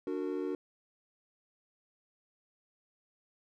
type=chord; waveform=triangle; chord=D augmented; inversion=none; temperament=just; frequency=293.7 / 367.1 / 458.9 Hz; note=D4 / F#4 / A#4; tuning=0 / -14 / -27 cents; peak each=-35 / -34 / -37 dBFS; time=0.07-0.55 s; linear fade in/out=2 ms; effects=none